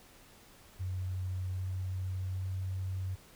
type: tone with pitch steps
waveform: sine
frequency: 92.5 / 93.2 / 93.9 Hz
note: F#2 / F#2 / F#2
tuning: 0 / +13 / +26 cents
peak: -33 dBFS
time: 0.79-3.16 s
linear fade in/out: 20 ms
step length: 790 ms
effects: pink hiss -58 dBFS RMS until 3.35 s